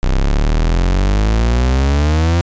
40% pulse exponential sweep, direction up, 31.23 to 87.2 Hz, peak -10 dBFS, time 0.03-2.41 s, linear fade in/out 0 ms, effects resampled to 16000 Hz

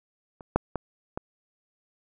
clicks, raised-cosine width 1 ms, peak -29 / -6 / -14 / -17 dBFS, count 4, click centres 0.408 / 0.56 / 0.757 / 1.175 s, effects none

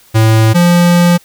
square tone pair in turn, 110.9 / 174.37 Hz, A2 / F3, +14 / -2 cents, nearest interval minor sixth, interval 784 cents, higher second, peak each -6 dBFS, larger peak neither, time 0.14-0.54 / 0.54-1.18 s, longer second, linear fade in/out 20 ms, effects white hiss -45 dBFS RMS until 1.24 s

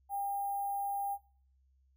sine tone with sample-and-hold, 802 Hz, G5, 39 cents sharp, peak -33 dBFS, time 0.09-1.18 s, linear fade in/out 50 ms, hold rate 11025 Hz, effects noise-tail reverb RT60 0.5 s tail -21 dB re dry + added 66 Hz sine -66 dBFS peak until 1.96 s

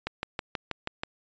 click train, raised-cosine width 0.3 ms, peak -14 dBFS, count 7, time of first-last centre 0.07-1.035 s, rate 6.22 Hz, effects resampled to 16000 Hz

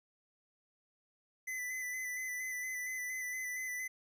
square tone with vibrato, 2009 Hz, B6, 29 cents sharp, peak -38 dBFS, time 1.47-3.88 s, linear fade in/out 10 ms, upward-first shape square, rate 4.3 Hz, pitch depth 21 cents each way, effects none

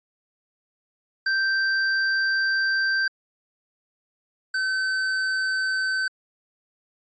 square tone pair in turn, 1565 / 1532.8 Hz, G6 / G6, -3 / -39 cents, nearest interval unison, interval 36 cents, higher first, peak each -21 / -23 dBFS, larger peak first, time 1.26-3.08 / 4.54-6.08 s, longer first, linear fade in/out 5 ms, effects resampled to 16000 Hz

